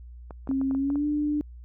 clicks, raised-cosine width 1 ms, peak -26 dBFS, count 8, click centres 0.308 / 0.474 / 0.513 / 0.614 / 0.711 / 0.749 / 0.902 / 0.957 s
sine tone with pitch glide, 268.7 to 296.4 Hz, C4 to D4, +46 to +16 cents, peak -23 dBFS, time 0.49-1.41 s, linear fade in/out 0 ms, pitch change +170 cents, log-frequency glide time 0.76-1.06 s
effects added 60 Hz sine -41 dBFS peak until 1.64 s

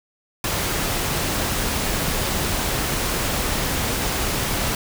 pink noise, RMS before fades -23 dBFS, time 0.44-4.75 s, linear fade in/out 2 ms, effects none

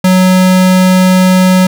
square tone, 185 Hz, F#3, in tune, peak -5 dBFS, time 0.04-1.67 s, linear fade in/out 5 ms, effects none

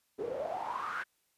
pink noise with band-pass filter sweep, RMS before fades -37 dBFS, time 0.18-1.04 s, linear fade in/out 20 ms, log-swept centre 410 to 1600 Hz, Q 9.9, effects white hiss -75 dBFS RMS until 1.37 s + resampled to 32000 Hz

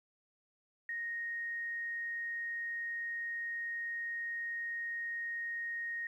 sine tone, 1864.7 Hz, A#6, in tune, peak -36 dBFS, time 0.89-6.07 s, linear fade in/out 2 ms, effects 12-bit

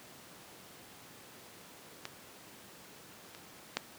clicks, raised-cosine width 0.2 ms, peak -21 / -30 / -13 dBFS, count 3, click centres 2.054 / 3.349 / 3.77 s, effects pink hiss -53 dBFS RMS until 3.98 s + high-pass 150 Hz 12 dB/octave

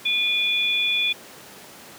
sine tone pair together, 2435 / 3444 Hz, D#7 / A7, -38 / -38 cents, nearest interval tritone, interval 600 cents, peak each -22 dBFS, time 0.05-1.13 s, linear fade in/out 10 ms, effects pink hiss -43 dBFS RMS until 1.98 s + high-pass 200 Hz 12 dB/octave

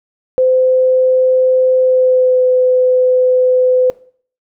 sine tone with pitch glide, 514 to 507.2 Hz, C5 to B4, -31 to +46 cents, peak -8 dBFS, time 0.38-3.9 s, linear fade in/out 0 ms, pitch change -23 cents, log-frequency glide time 1.79-2.43 s, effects noise-tail reverb RT60 0.5 s tail -20 dB re dry

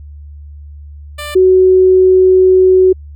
10% pulse / sine tone pair in turn, 592 / 372.6 Hz, D5 / F#4, +14 / +12 cents, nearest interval minor sixth, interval 802 cents, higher first, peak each -14 / -4 dBFS, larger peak second, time 1.18-1.35 / 1.35-2.93 s, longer second, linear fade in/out 10 ms, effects added 73 Hz sine -29 dBFS peak until 3.15 s

